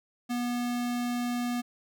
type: tone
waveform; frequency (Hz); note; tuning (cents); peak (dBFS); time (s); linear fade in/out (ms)
square; 242.7; B3; -30; -29; 0.29-1.62; 20
effects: none